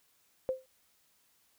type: tone with exponential decay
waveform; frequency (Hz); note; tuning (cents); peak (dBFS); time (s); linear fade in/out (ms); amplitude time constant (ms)
sine; 520; C5; -11; -25; 0.49-0.66; 0; 35
effects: white hiss -70 dBFS RMS until 1.58 s